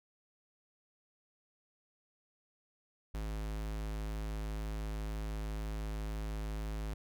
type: tone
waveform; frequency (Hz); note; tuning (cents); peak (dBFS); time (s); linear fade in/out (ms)
square; 53; G#1; +36; -37; 3.14-6.94; 5
effects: none